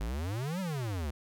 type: exponential two-way sweep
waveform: square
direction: up then down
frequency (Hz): 49 to 196.8 to 67.7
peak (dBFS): -33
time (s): 0-1.11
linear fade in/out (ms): 10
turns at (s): 0.6
effects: none